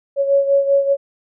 sine beating tone pair, 555 / 560.1 Hz, C#5 / C#5, +2 / +18 cents, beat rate 5.1 Hz, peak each -13 / -19 dBFS, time 0.16-0.97 s, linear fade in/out 50 ms, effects none

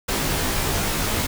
pink noise with comb filter, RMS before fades -23 dBFS, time 0.08-1.27 s, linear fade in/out 10 ms, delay 17 ms, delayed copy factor -0.9, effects none

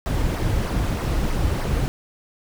brown noise with flanger, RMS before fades -22 dBFS, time 0.06-1.88 s, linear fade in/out 0 ms, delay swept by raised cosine 0.27 to 5.37 ms, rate 3.2 Hz, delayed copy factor -0.55, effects none

